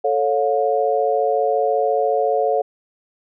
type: chord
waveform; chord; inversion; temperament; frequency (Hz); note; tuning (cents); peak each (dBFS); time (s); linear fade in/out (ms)
sine; A augmented; none; equal with one note detuned; 440 / 554.4 / 713.5; A4 / C#5 / E#5; 0 / 0 / +37; -20; 0.04-2.62; 10
effects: none